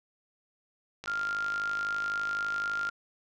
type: click train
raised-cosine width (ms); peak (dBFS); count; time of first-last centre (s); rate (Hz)
0.2; -23; 97; 1.04-2.89; 51.9
type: tone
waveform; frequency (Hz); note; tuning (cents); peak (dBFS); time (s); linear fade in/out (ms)
sine; 1396.9; F6; 0; -29; 1.07-2.9; 10
effects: none